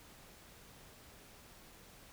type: silence
effects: pink hiss -58 dBFS RMS until 2.12 s